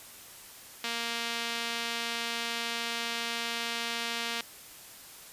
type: tone with band-pass filter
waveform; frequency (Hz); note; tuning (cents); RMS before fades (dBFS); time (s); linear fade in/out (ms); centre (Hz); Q
sawtooth; 233.1; A#3; 0; -34; 0.84-4.41; 0; 3400; 1.1
effects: white hiss -49 dBFS RMS until 5.32 s + resampled to 32000 Hz